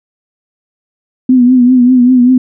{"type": "tone with vibrato", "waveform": "sine", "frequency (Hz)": 250.2, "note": "B3", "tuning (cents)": 23, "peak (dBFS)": -3, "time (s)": [1.29, 2.38], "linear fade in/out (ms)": 5, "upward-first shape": "triangle", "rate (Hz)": 5.1, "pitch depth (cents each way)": 70, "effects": []}